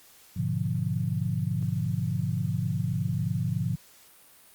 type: chord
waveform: sine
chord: G# diminished seventh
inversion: none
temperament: equal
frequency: 103.83 / 123.47 / 146.83 / 174.61 Hz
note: G#2 / B2 / D3 / F3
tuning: 0 / 0 / 0 / 0 cents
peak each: -31 dBFS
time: 0.36-3.76 s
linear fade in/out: 10 ms
effects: white hiss -55 dBFS RMS until 4.54 s + Opus 48 kbps